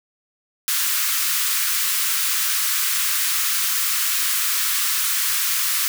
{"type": "high-pass noise", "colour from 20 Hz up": "white", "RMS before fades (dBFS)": -21, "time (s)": [0.68, 5.88], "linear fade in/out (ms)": 0, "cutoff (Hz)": 1100, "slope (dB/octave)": 48, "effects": []}